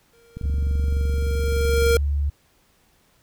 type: tone with exponential growth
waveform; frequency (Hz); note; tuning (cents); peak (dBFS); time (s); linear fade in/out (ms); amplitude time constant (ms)
square; 466.2; A#4; 0; -16; 0.13-1.97; 2; 400
type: click train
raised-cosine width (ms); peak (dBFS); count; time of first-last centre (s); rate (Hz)
5; -20; 38; 0.37-1.951; 23.4
type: tone with pitch glide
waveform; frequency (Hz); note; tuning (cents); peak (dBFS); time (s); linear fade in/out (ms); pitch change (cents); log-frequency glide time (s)
sine; 71.2 to 71.7; C#2 to D2; +47 to -41; -19; 0.43-2.3; 10; +12; 1.77-2.13
effects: pink hiss -61 dBFS RMS until 3.22 s

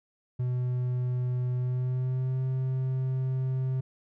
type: tone with pitch glide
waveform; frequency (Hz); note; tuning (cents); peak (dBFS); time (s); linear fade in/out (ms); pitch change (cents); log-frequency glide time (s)
triangle; 124.9 to 130.51; B2 to C3; +20 to -4; -24; 0.39-3.81; 10; +76; 1.56-2.43
effects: none

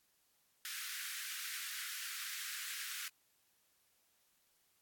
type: high-pass noise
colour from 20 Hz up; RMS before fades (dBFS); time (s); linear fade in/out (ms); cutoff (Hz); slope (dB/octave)
pink; -44; 0.65-3.08; 0; 1400; 48
effects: white hiss -75 dBFS RMS until 4.81 s + AAC 64 kbps

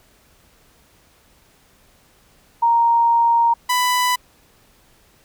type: tone pair in turn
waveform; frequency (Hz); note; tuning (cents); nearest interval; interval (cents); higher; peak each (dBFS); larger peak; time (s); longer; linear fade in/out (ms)
sine / sawtooth; 932.3 / 994.3; A#5 / B5; 0 / +11; minor second; 111; second; -12 / -12; neither; 2.62-3.54 / 3.69-4.16; first; 10
effects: pink hiss -55 dBFS RMS until 5.24 s

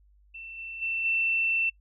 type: tone with level steps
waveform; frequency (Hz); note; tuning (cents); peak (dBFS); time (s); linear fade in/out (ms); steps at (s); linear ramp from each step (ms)
sine; 2683; E7; +30; -39 / -36 / -27 / -23; 0.34-1.7; 10; 0.57 / 0.81 / 1.04; 20
effects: noise-tail reverb RT60 0.1 s tail -25 dB re dry + added 50 Hz sine -57 dBFS peak until 1.8 s

